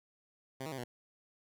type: tone with pitch steps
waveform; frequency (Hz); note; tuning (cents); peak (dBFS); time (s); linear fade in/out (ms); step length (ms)
10% pulse; 132.5 / 158.5 / 133.8 / 122.1; C3 / D#3 / C3 / B2; +22 / +32 / +39 / -19; -31; 0.6-0.84; 5; 60
effects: none